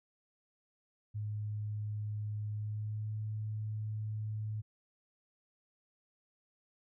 sine tone with pitch glide, 105.5 to 107.47 Hz, G#2 to A2, +28 to -40 cents, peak -35 dBFS, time 1.14-4.62 s, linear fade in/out 20 ms, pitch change +32 cents, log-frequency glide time 2.51-3.13 s, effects none

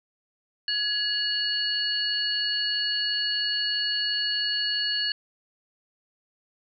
sine tone cluster, 1680 / 2889 / 4403 Hz, G#6 / F#7 / C#8, +19 / -42 / -13 cents, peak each -31 / -30 / -26 dBFS, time 0.68-5.12 s, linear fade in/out 2 ms, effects none

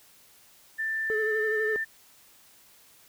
sine tone with pitch glide, 1776 to 1786.3 Hz, A6 to A6, +16 to +26 cents, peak -27 dBFS, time 0.78-1.85 s, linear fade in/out 20 ms, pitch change +10 cents, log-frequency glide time 1.22-1.41 s
triangle tone with vibrato, 431.6 Hz, A4, 33 cents flat, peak -25 dBFS, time 1.1-1.76 s, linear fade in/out 0 ms, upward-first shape sine, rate 12 Hz, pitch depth 37 cents each way
effects white hiss -57 dBFS RMS until 3.08 s

